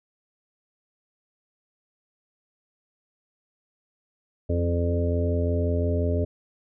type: harmonic tone with a mistuned harmonic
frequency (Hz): 85.7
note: F2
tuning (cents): -32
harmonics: 1 / 2 / 3 / 4 / 5 / 6 / 7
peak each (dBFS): -23 / -36 / -30 / -38 / -30 / -38 / -31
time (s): 4.49-6.25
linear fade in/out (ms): 10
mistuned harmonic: 3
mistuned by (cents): +21
effects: none